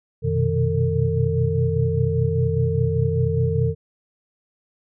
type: tone cluster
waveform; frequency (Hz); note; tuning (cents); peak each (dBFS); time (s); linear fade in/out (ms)
sine; 90.9 / 123.3 / 128.3 / 156.8 / 451.9; F#2 / B2 / C3 / D#3 / A4; -30 / -2 / -34 / +14 / +46; -24; 0.22-3.75; 50
effects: none